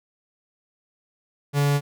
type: tone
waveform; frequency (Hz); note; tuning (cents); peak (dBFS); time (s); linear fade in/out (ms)
45% pulse; 143.2; D3; -43; -18; 1.53-1.81; 50
effects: none